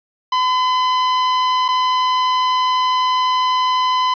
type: tone with dropouts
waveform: 45% pulse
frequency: 1014 Hz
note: B5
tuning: 45 cents sharp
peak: -14 dBFS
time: 0.32-4.14 s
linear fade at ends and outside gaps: 5 ms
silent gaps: 1.682-1.686 s
effects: resampled to 11025 Hz + 9-bit